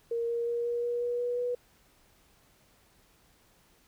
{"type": "tone with pitch steps", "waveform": "sine", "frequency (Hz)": [466.2, 469.4, 472.7, 476, 479.3, 482.6, 486, 489.4], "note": ["A#4", "A#4", "A#4", "A#4", "A#4", "B4", "B4", "B4"], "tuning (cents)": [0, 12, 24, 36, 48, -40, -28, -16], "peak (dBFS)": -28, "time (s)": [0.11, 1.55], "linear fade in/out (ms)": 5, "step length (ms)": 180, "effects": ["pink hiss -64 dBFS RMS until 3.87 s"]}